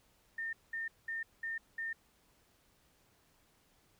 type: tone bursts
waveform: sine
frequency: 1816 Hz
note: A#6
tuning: 46 cents flat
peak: -36 dBFS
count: 5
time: 0.38-1.93 s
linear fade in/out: 5 ms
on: 150 ms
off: 200 ms
effects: pink hiss -70 dBFS RMS until 3.99 s